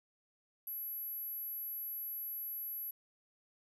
sine tone, 11660 Hz, F#9, 26 cents flat, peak -38 dBFS, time 0.67-2.91 s, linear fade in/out 5 ms, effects tanh soft clip ceiling -34 dBFS

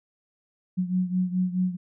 sine beating tone pair, 181.6 / 186.3 Hz, F#3 / F#3, -32 / +12 cents, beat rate 4.7 Hz, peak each -24 / -28 dBFS, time 0.77-1.77 s, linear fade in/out 20 ms, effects none

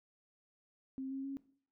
sine tone with pitch steps, 265.3 / 269.5 / 273.7 Hz, C4 / C#4 / C#4, +24 / -49 / -22 cents, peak -38 dBFS, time 0.98-1.37 s, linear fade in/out 0 ms, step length 130 ms, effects noise-tail reverb RT60 0.5 s tail -17 dB re dry

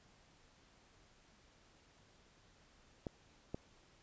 clicks, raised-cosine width 2 ms, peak -27 dBFS, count 2, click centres 3.068 / 3.545 s, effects pink hiss -67 dBFS RMS until 4.02 s + resampled to 16000 Hz

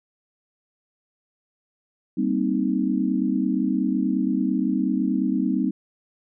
sine chord, C minor seventh, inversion second, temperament equal, 196 / 233.1 / 261.6 / 311.1 Hz, G3 / Bb3 / C4 / Eb4, 0 / 0 / 0 / 0 cents, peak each -25 / -27 / -24 / -26 dBFS, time 2.17-5.71 s, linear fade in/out 10 ms, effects none

